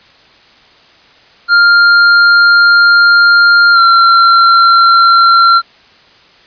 square tone with pitch glide, 1400 to 1368.8 Hz, F6 to F6, +4 to -35 cents, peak -4 dBFS, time 1.48-5.62 s, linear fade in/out 50 ms, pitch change -39 cents, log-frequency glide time 3.73-3.79 s, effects white hiss -43 dBFS RMS until 6.46 s + resampled to 11025 Hz

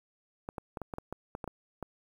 clicks, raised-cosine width 1 ms, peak -23 dBFS, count 11, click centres 0.489 / 0.582 / 0.772 / 0.817 / 0.938 / 0.984 / 1.126 / 1.351 / 1.442 / 1.477 / 1.827 s, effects 9-bit

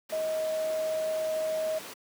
sine tone in noise, 630 Hz, D#5, 21 cents sharp, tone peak -27 dBFS, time 0.12-1.79 s, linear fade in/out 10 ms, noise pink, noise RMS -41 dBFS, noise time 0.09-1.94 s, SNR +11 dB, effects high-pass 300 Hz 12 dB/octave

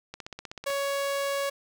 click train, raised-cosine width 0.2 ms, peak -21 dBFS, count 10, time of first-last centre 0.14-0.703 s, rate 16 Hz
sawtooth tone, 558 Hz, C#5, 11 cents sharp, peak -23 dBFS, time 0.66-1.5 s, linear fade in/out 10 ms
effects none

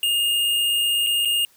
square tone with dropouts, 2832 Hz, F7, 23 cents sharp, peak -19 dBFS, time 0.03-1.45 s, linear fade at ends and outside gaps 1 ms, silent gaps 1.065-1.069 / 1.25-1.255 s, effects white hiss -57 dBFS RMS until 1.56 s

